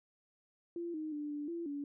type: tone with pitch steps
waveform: sine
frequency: 342.3 / 310.6 / 295.7 / 293.2 / 338.9 / 286.1 Hz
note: F4 / D#4 / D4 / D4 / E4 / D4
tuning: -35 / -3 / +12 / -3 / +48 / -45 cents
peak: -37 dBFS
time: 0.76-1.84 s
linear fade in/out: 2 ms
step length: 180 ms
effects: none